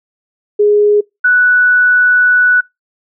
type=tone pair in turn; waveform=sine; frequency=415.3 / 1480 Hz; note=G#4 / F#6; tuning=0 / 0 cents; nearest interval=octave + minor seventh; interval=2200 cents; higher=second; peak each=-6 dBFS; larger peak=neither; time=0.59-1.01 / 1.24-2.61 s; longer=second; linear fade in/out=10 ms; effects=noise-tail reverb RT60 0.2 s tail -25 dB re dry